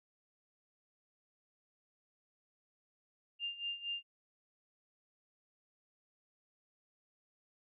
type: tone with tremolo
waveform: sine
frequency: 2800 Hz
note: F7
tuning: 4 cents sharp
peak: -35 dBFS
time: 3.39-4.03 s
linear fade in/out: 50 ms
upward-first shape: sine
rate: 4.3 Hz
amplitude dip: 80%
effects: none